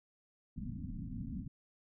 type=low-pass noise; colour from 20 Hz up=white; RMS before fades=-42 dBFS; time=0.56-1.48 s; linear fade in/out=10 ms; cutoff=270 Hz; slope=96 dB/octave; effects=none